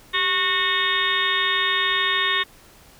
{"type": "harmonic tone with a mistuned harmonic", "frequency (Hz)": 366.7, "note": "F#4", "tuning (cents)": -15, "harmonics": [1, 3, 4, 5, 6, 7, 8, 9, 10], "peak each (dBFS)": [-34, -26, -35, -23, -28, -35, -31, -31, -24], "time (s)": [0.13, 2.44], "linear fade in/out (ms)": 20, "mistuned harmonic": 1, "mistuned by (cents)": 120, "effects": ["pink hiss -50 dBFS RMS until 2.99 s"]}